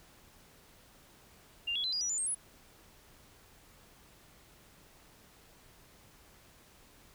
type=tone with pitch steps; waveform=sine; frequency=2794 / 3361 / 4044 / 4865 / 5852 / 7040 / 8470 / 10189 Hz; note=F7 / G#7 / B7 / D#8 / F#8 / A8 / C9 / D#9; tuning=0 / +20 / +40 / -40 / -20 / 0 / +20 / +40 cents; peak=-31 dBFS; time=1.67-2.35 s; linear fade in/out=10 ms; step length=85 ms; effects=pink hiss -60 dBFS RMS until 7.14 s